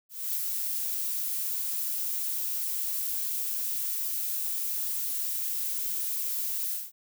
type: noise with ADSR envelope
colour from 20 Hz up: violet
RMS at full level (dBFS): -29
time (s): 0.09-6.92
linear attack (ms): 260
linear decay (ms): 24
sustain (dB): -2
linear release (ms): 200
effects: none